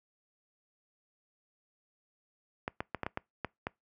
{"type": "clicks", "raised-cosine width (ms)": 0.5, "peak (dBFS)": -18, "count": 8, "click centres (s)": [2.679, 2.805, 2.947, 3.033, 3.065, 3.174, 3.447, 3.669], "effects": ["noise-tail reverb RT60 0.2 s tail -25 dB re dry", "high-pass 60 Hz 12 dB/octave"]}